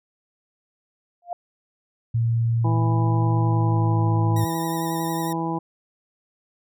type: tone with exponential growth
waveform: sine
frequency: 698.5 Hz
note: F5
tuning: in tune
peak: -22 dBFS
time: 1.22-1.33 s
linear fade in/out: 2 ms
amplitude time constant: 22 ms
type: tone with pitch glide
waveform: sine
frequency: 115.6 to 110.51 Hz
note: A#2 to A2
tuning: -14 to +8 cents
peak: -18 dBFS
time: 2.14-4.45 s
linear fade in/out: 10 ms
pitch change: -78 cents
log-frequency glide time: 3.38-4.09 s
type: harmonic tone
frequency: 164.81 Hz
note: E3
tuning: in tune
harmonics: 1 / 2 / 3 / 4 / 5 / 6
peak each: -28 / -27 / -36 / -38 / -30 / -31 dBFS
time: 2.64-5.59 s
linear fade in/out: 10 ms
type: tone with vibrato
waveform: 5% pulse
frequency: 1869 Hz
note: A#6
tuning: 4 cents sharp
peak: -24 dBFS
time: 4.36-5.33 s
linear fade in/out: 5 ms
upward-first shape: sine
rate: 11 Hz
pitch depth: 48 cents each way
effects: none